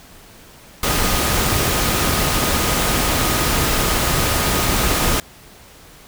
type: tone in noise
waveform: sine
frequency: 1244.5 Hz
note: D#6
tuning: in tune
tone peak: -29 dBFS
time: 0.83-5.2 s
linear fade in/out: 2 ms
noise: pink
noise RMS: -18 dBFS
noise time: 0.83-5.2 s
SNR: -14 dB
effects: pink hiss -44 dBFS RMS until 6.07 s